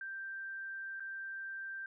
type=tone with dropouts; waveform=sine; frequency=1572 Hz; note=G6; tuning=4 cents sharp; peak=-40 dBFS; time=0.01-1.86 s; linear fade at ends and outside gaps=2 ms; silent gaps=0.998-1.004 s; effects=none

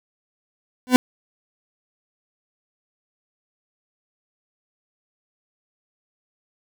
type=tone with exponential growth; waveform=40% pulse; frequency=251.9 Hz; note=B3; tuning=34 cents sharp; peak=-4 dBFS; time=0.87-0.96 s; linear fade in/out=0 ms; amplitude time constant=19 ms; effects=none

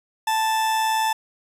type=tone with amplitude modulation; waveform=40% pulse; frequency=880 Hz; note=A5; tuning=in tune; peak=-17 dBFS; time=0.27-1.13 s; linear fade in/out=5 ms; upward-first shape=sine; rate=119 Hz; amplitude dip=30%; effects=resampled to 32000 Hz

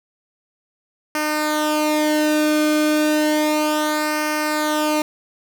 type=tone with flanger; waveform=sawtooth; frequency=304.1 Hz; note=D#4; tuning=40 cents flat; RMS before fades=-19 dBFS; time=1.15-5.02 s; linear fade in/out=2 ms; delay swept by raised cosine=0.27 to 1.05 ms; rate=0.32 Hz; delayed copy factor=-0.7; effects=none

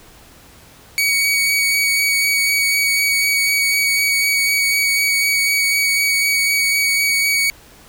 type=tone with vibrato; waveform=sawtooth; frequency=2250 Hz; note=C#7; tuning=25 cents sharp; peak=-11 dBFS; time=0.98-7.5 s; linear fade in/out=0 ms; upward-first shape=sine; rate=4 Hz; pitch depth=11 cents each way; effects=pink hiss -45 dBFS RMS until 7.88 s

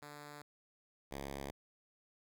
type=tone pair in turn; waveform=5% pulse; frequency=146.83 / 69.29 Hz; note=D3 / C#2; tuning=0 / 0 cents; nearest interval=octave + minor second; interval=1300 cents; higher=first; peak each=-38 / -31 dBFS; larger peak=second; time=0.02-0.42 / 1.11-1.51 s; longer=neither; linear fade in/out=5 ms; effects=none

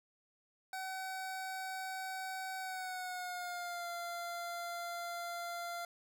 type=tone with pitch glide; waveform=25% pulse; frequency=758 to 691.1 Hz; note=F#5 to F5; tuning=+42 to -18 cents; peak=-36 dBFS; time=0.73-5.85 s; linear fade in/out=2 ms; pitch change=-160 cents; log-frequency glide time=2.59-3.89 s; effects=none

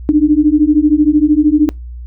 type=beating tone pair; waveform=sine; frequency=293.7 / 306.7 Hz; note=D4 / D#4; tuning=0 / -25 cents; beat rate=13 Hz; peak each=-10 dBFS; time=0.09-1.69 s; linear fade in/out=0 ms; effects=noise-tail reverb RT60 0.2 s tail -25 dB re dry + added 60 Hz sine -25 dBFS peak until 2.06 s

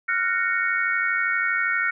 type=chord; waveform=sine; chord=Gb major seventh; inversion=third; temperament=just; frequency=1387.5 / 1480 / 1850 / 2220 Hz; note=F6 / Gb6 / Bb6 / Db7; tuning=-12 / 0 / -14 / +2 cents; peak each=-26 dBFS; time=0.08-1.91 s; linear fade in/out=10 ms; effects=none

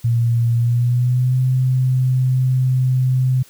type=tone with pitch glide; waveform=sine; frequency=117.3 to 128.66 Hz; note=A#2 to C3; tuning=+11 to -29 cents; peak=-13 dBFS; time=0.04-3.43 s; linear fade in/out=10 ms; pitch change=+160 cents; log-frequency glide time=0.55-1.4 s; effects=white hiss -48 dBFS RMS until 3.49 s

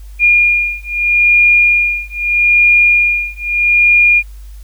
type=beating tone pair; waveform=sine; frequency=2421 / 2421.79 Hz; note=D#7 / D#7; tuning=-48 / -47 cents; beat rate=0.79 Hz; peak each=-11 dBFS; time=0.19-4.23 s; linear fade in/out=50 ms; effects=added 50 Hz sine -29 dBFS peak until 4.63 s + white hiss -49 dBFS RMS until 4.63 s

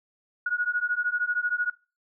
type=beating tone pair; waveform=sine; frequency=1447 / 1460 Hz; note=F#6 / F#6; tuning=-39 / -24 cents; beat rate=13 Hz; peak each=-27 / -28 dBFS; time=0.46-1.7 s; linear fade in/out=5 ms; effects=noise-tail reverb RT60 0.3 s tail -21 dB re dry

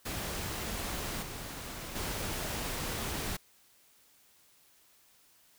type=noise with level steps; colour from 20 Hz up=pink; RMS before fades=-37 / -42 / -36 dBFS; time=0.05-3.37 s; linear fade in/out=10 ms; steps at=1.22 / 1.95 s; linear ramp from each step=10 ms; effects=white hiss -64 dBFS RMS until 5.58 s

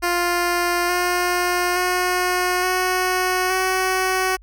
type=tone with pitch steps; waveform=10% pulse; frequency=350 / 355.9 / 361.9 / 368 / 374.3 Hz; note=F4 / F4 / F#4 / F#4 / F#4; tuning=+4 / +33 / -38 / -9 / +20 cents; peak=-10 dBFS; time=0.02-4.37 s; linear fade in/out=20 ms; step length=870 ms; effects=added 47 Hz sine -43 dBFS peak until 4.42 s

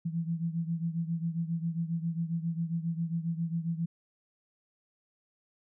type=beating tone pair; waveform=sine; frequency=164.81 / 172.21 Hz; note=E3 / F3; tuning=0 / -24 cents; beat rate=7.4 Hz; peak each=-31 / -35 dBFS; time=0.05-3.86 s; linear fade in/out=10 ms; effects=none

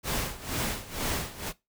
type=noise with tremolo; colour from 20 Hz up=pink; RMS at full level=-29 dBFS; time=0.03-1.53 s; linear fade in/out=50 ms; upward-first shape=sine; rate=2.1 Hz; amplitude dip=85%; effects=noise-tail reverb RT60 0.2 s tail -19 dB re dry

